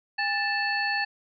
harmonic tone with a mistuned harmonic, 880 Hz, A5, in tune, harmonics 1 / 2 / 3 / 5, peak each -30 / -27 / -32 / -33 dBFS, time 0.18-1.05 s, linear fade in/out 10 ms, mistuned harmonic 1, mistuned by -140 cents, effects none

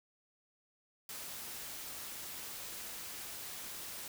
white noise, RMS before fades -45 dBFS, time 1.09-4.08 s, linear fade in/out 2 ms, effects none

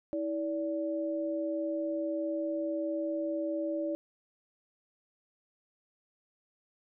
sine tone pair together, 323.1 / 578.4 Hz, E4 / D5, -35 / -27 cents, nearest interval minor seventh, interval 1008 cents, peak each -33 / -33 dBFS, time 0.13-3.95 s, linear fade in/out 0 ms, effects none

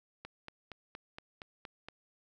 click train, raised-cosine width 0.3 ms, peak -28 dBFS, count 8, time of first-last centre 0.25-1.886 s, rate 4.28 Hz, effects none

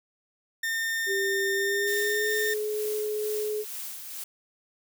40% pulse tone, 1814 Hz, A#6, 48 cents flat, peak -26 dBFS, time 0.63-2.54 s, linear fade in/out 5 ms
sine tone with pitch glide, 392 to 425 Hz, G4 to G#4, 0 to +40 cents, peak -27 dBFS, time 1.06-3.65 s, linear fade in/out 50 ms, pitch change +140 cents, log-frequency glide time 1.54-2.29 s
blue noise with tremolo, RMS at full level -36 dBFS, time 1.87-4.24 s, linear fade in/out 5 ms, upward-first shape sine, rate 2.2 Hz, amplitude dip 45%
effects none

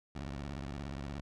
15% pulse tone with vibrato, 69.3 Hz, C#2, in tune, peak -33 dBFS, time 0.15-1.21 s, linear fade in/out 5 ms, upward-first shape square, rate 17 Hz, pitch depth 190 cents each way, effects low-pass 6000 Hz 12 dB/octave

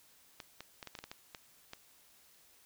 clicks, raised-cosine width 0.2 ms, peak -27 dBFS, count 10, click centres 0.402 / 0.606 / 0.828 / 0.873 / 0.952 / 0.989 / 1.04 / 1.115 / 1.348 / 1.734 s, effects white hiss -64 dBFS RMS until 2.65 s

